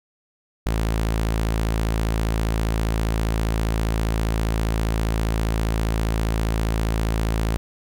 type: tone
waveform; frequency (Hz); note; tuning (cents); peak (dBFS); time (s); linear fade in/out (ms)
sawtooth; 55; A1; 0; -16; 0.66-7.57; 0
effects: none